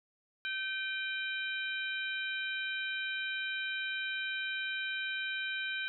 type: harmonic tone with a mistuned harmonic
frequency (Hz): 772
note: G5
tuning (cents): -27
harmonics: 2 / 3 / 4 / 5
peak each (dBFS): -36 / -40 / -42 / -44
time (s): 0.45-5.88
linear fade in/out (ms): 0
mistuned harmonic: 3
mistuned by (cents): +57
effects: none